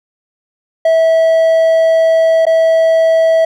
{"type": "tone with dropouts", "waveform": "triangle", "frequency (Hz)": 651, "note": "E5", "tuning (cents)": -22, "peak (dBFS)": -5, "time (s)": [0.85, 3.45], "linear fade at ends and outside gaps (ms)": 5, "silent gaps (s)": [2.454, 2.466], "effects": []}